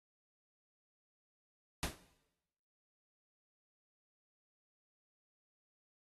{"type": "noise with exponential decay", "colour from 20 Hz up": "pink", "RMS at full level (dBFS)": -33, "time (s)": [1.83, 2], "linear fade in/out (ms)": 0, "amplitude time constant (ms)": 36, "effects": ["noise-tail reverb RT60 0.9 s tail -17 dB re dry", "AAC 32 kbps"]}